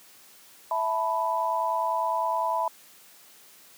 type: chord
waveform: sine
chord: E suspended fourth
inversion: none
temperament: just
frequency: 659.3 / 879 / 988.9 Hz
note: E5 / A5 / B5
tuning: 0 / -2 / +2 cents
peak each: -30 / -30 / -26 dBFS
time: 0.71-2.68 s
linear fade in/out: 2 ms
effects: white hiss -53 dBFS RMS until 3.77 s + high-pass 150 Hz 12 dB/octave